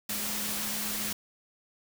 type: tone in noise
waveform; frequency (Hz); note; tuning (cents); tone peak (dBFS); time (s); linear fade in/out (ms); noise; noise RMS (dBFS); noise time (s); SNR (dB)
sine; 209.6; G#3; +16; -41; 0.09-1.13; 5; white; -33; 0.09-1.13; -11
effects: none